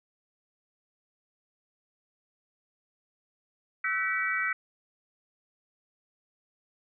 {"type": "tone cluster", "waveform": "sine", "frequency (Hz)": [1312, 1513, 1949, 2283], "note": ["E6", "F#6", "B6", "D7"], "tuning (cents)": [-9, 38, -23, -50], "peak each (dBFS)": [-34, -32, -30, -33], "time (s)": [3.84, 4.53], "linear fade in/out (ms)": 5, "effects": []}